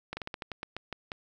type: slowing click train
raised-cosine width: 0.3 ms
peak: -20 dBFS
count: 11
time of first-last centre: 0.13-1.118 s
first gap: 40 ms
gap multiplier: 1.19
effects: none